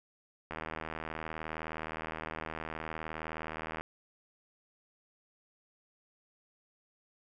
click train, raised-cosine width 0.5 ms, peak -23 dBFS, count 263, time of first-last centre 0.51-3.81 s, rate 79.4 Hz, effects none

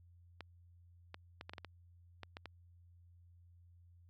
clicks, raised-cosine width 0.3 ms, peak -30 dBFS, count 10, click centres 0.407 / 1.144 / 1.411 / 1.495 / 1.535 / 1.582 / 1.647 / 2.233 / 2.369 / 2.457 s, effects added 87 Hz sine -60 dBFS peak until 4.09 s

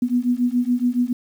sine beating tone pair, 241.8 / 248.9 Hz, B3 / B3, -36 / +14 cents, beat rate 7.1 Hz, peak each -20 dBFS, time 0.02-1.13 s, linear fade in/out 5 ms, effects 8-bit

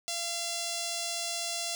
5% pulse tone with notch filter, 684 Hz, F5, 36 cents flat, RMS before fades -34 dBFS, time 0.08-1.75 s, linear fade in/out 0 ms, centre 1600 Hz, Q 0.83, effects none

